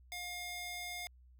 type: tone with high-pass filter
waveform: square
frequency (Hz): 712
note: F5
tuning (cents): +33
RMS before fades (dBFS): -43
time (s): 0.12-1.07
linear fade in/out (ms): 0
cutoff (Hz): 1600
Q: 0.84
effects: added 62 Hz sine -58 dBFS peak until 1.39 s